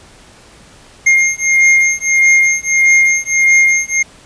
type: beating tone pair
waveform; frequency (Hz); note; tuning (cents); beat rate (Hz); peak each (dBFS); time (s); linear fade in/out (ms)
square; 2125 / 2126.6; C7 / C7; +26 / +28; 1.6; -12; 1.06-4.03; 10
effects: pink hiss -42 dBFS RMS until 4.25 s + resampled to 22050 Hz